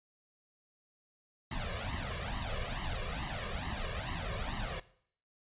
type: noise with flanger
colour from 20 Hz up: pink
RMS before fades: -37 dBFS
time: 1.51-4.8 s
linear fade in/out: 5 ms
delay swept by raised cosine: 1 to 1.8 ms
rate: 2.3 Hz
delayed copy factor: +1
effects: noise-tail reverb RT60 0.6 s tail -18 dB re dry + resampled to 8000 Hz